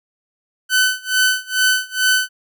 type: tone with tremolo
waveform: sawtooth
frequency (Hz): 1512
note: F#6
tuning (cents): +37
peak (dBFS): -8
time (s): 0.69-2.29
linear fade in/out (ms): 50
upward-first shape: sine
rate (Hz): 2.3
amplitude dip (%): 95
effects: none